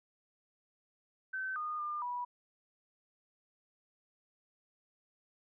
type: tone with pitch steps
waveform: sine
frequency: 1535 / 1225 / 1202 / 977 Hz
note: G6 / D#6 / D6 / B5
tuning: -37 / -27 / +40 / -19 cents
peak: -35 dBFS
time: 1.33-2.25 s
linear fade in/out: 10 ms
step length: 230 ms
effects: none